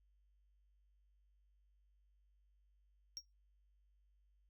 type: tone with exponential decay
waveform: triangle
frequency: 5588 Hz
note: F8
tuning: in tune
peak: -38 dBFS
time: 3.17-3.25 s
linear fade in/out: 0 ms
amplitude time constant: 16 ms
effects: noise-tail reverb RT60 0.2 s tail -23 dB re dry + added 50 Hz sine -70 dBFS peak until 4.49 s